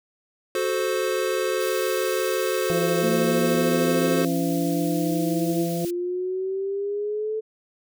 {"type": "chord", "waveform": "square", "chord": "F# diminished", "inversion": "none", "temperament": "equal with one note detuned", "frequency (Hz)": [370, 436, 523.3], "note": ["F#4", "A4", "C5"], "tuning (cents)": [0, -16, 0], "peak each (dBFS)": [-27, -28, -27], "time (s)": [0.55, 4.25], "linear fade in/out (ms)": 2}
{"type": "high-pass noise", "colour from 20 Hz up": "white", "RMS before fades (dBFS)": -38, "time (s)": [1.6, 5.91], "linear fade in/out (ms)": 10, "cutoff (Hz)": 2600, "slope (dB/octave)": 12}
{"type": "harmonic tone", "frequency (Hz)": 170, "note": "F3", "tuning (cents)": -46, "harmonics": [1, 2, 3, 4], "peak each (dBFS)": [-26, -29, -31, -32], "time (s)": [2.7, 5.85], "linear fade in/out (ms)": 0}
{"type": "exponential sweep", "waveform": "sine", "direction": "up", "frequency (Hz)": [223.5, 439.4], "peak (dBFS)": -24, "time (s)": [3.02, 7.41], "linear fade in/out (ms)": 20}
{"effects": []}